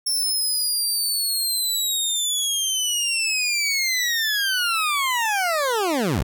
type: linear sweep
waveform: 20% pulse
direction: down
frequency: 5410 to 43.65 Hz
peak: -15 dBFS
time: 0.06-6.23 s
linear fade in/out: 10 ms
effects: none